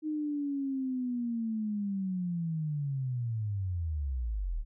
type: linear sweep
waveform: sine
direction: down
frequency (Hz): 311.1 to 34.65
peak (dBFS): -30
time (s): 0.02-4.65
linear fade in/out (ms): 50
effects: none